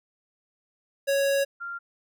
square / sine tone pair in turn, 554.4 / 1389.8 Hz, C#5 / F6, 0 / -9 cents, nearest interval octave + major third, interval 1591 cents, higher second, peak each -22 / -32 dBFS, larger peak first, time 1.07-1.45 / 1.6-1.79 s, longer first, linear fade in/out 20 ms, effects none

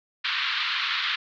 white band-pass noise, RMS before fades -27 dBFS, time 0.24-1.16 s, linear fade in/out 10 ms, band 1100 to 4100 Hz, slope 48 dB/octave, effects none

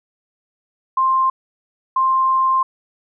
sine tone bursts at uneven times, 1052 Hz, C6, 9 cents sharp, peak -13 dBFS, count 2, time 0.97-1.3 / 1.96-2.63 s, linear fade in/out 5 ms, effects none

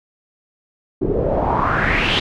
pink noise with low-pass filter sweep, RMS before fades -18 dBFS, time 1.01-2.2 s, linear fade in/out 10 ms, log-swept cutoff 330 to 3500 Hz, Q 4.2, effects none

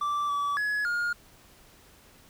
triangle tone with pitch steps, 1168 / 1148 / 1689 / 1422 Hz, D6 / D6 / G#6 / F6, -10 / -40 / +29 / +31 cents, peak -24 dBFS, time 0.01-1.13 s, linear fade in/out 5 ms, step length 280 ms, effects pink hiss -56 dBFS RMS until 2.29 s

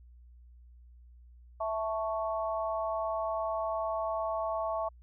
sine chord, A major, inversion second, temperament equal with one note detuned, 657.4 / 880 / 1108.7 Hz, E5 / A5 / C#6, -5 / 0 / 0 cents, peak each -32 / -37 / -36 dBFS, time 1.6-4.89 s, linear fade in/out 10 ms, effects added 60 Hz sine -52 dBFS peak until 5.02 s

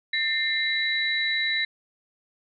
sine tone cluster, 1802 / 2099 / 3930 Hz, A6 / C7 / B7, +41 / +5 / -9 cents, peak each -27 dBFS, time 0.13-1.65 s, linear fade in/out 5 ms, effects none

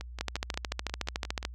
two click trains, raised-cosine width 0.2 ms, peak -21 / -13 dBFS, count 9 / 18, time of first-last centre 0.01-1.428 / 0.21-1.451 s, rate 5.64 / 13.7 Hz, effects added 60 Hz sine -41 dBFS peak until 1.54 s

